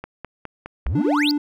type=click train; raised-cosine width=0.5 ms; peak=-17 dBFS; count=5; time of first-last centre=0.04-0.866 s; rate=4.84 Hz
type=exponential sweep; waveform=triangle; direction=up; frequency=49.91 to 4978 Hz; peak=-18 dBFS; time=0.86-1.31 s; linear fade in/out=0 ms
type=tone; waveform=triangle; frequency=293.7 Hz; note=D4; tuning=in tune; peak=-16 dBFS; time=0.95-1.38 s; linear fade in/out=5 ms
effects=none